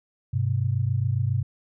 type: tone pair together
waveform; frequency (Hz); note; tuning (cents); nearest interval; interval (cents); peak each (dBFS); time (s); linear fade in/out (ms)
sine; 100.56 / 127.9; G2 / C3; +45 / -39; major third; 416; -24; 0.33-1.43; 10
effects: none